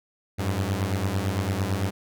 sawtooth beating tone pair, 92.5 / 101.4 Hz, F#2 / G#2, 0 / -41 cents, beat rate 8.9 Hz, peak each -23 dBFS, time 0.38-1.91 s, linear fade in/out 20 ms, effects none

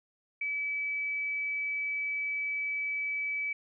sine tone, 2295 Hz, D7, 40 cents flat, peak -30 dBFS, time 0.41-3.53 s, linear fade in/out 5 ms, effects none

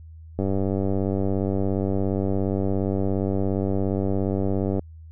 click train, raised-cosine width 2 ms, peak -12 dBFS, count 429, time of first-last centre 0.39-4.793 s, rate 97.2 Hz, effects added 80 Hz sine -40 dBFS peak until 5.11 s

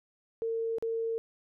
sine tone with dropouts, 454.5 Hz, A#4, 44 cents flat, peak -29 dBFS, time 0.42-1.18 s, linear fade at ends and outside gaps 0 ms, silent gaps 0.784-0.825 s, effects none

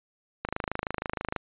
click train, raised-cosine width 0.5 ms, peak -14 dBFS, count 25, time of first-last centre 0.45-1.363 s, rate 26.3 Hz, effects resampled to 8000 Hz

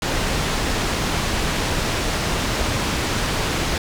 pink low-pass noise, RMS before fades -22 dBFS, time 0.02-3.78 s, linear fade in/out 2 ms, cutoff 6700 Hz, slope 12 dB/octave, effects none

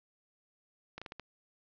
slowing click train, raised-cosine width 0.3 ms, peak -27 dBFS, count 5, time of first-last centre 0.98-1.197 s, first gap 36 ms, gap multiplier 1.28, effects resampled to 16000 Hz + 9-bit

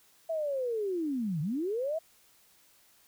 sine linear two-way sweep, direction down then up, 665 to 141.5 to 665 Hz, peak -29 dBFS, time 0.29-1.99 s, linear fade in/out 10 ms, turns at 1.41 s, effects white hiss -63 dBFS RMS until 3.07 s

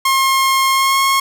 sawtooth tone with pitch glide, 1071 to 1085.3 Hz, C6 to C#6, +40 to -37 cents, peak -8 dBFS, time 0.05-1.2 s, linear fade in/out 5 ms, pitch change +23 cents, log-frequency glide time 0.72-0.98 s, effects none

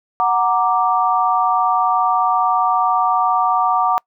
sine chord, Gb augmented, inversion none, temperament equal, 740 / 932.3 / 1174.7 Hz, Gb5 / Bb5 / D6, 0 / 0 / 0 cents, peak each -17 / -19 / -17 dBFS, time 0.2-3.98 s, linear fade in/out 0 ms, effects noise-tail reverb RT60 0.1 s tail -26 dB re dry

